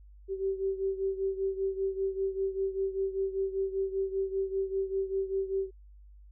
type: beating tone pair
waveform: sine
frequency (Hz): 385.3 / 390.4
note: G4 / G4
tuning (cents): -30 / -7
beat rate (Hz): 5.1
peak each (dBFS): -30 / -34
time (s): 0.28-5.71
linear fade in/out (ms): 50
effects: added 50 Hz sine -50 dBFS peak until 6.31 s